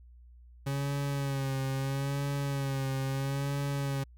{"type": "tone with vibrato", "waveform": "40% pulse", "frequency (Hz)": 137.6, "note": "C#3", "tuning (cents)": -12, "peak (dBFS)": -29, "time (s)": [0.66, 4.04], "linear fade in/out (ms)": 10, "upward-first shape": "sine", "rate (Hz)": 0.76, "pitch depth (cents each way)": 46, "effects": ["added 60 Hz sine -51 dBFS peak until 4.17 s"]}